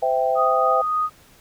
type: chord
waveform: sine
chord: C major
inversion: none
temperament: equal with one note detuned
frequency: 514.3 / 659.3 / 784 Hz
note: C5 / E5 / G5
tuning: -30 / 0 / 0 cents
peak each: -22 dBFS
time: 0.02-0.82 s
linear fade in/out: 10 ms
type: tone with tremolo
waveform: sine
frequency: 1243 Hz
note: D#6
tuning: 2 cents flat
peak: -18 dBFS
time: 0.35-1.1 s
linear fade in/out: 50 ms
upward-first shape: sine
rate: 3.5 Hz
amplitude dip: 25%
effects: pink hiss -52 dBFS RMS until 1.4 s